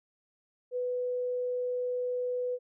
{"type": "tone", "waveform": "sine", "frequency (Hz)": 496.2, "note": "B4", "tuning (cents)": 8, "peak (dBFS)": -29, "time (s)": [0.71, 2.59], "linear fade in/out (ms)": 50, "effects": []}